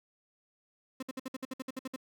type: tone bursts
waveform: 35% pulse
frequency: 261.4 Hz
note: C4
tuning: 1 cent flat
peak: -34 dBFS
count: 12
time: 1-1.962 s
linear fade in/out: 5 ms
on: 27 ms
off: 58 ms
effects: none